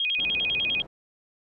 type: tone with vibrato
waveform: sine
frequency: 2844 Hz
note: F7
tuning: 31 cents sharp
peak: -23 dBFS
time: 0-0.82 s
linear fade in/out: 2 ms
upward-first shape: square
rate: 10 Hz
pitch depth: 230 cents each way
type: low-pass noise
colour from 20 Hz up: white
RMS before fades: -43 dBFS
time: 0.18-0.87 s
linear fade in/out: 10 ms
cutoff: 520 Hz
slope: 12 dB/octave
effects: none